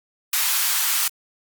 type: high-pass noise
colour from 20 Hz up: white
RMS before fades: -21 dBFS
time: 0.33-1.08 s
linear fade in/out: 2 ms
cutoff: 930 Hz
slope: 24 dB/octave
effects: Opus 32 kbps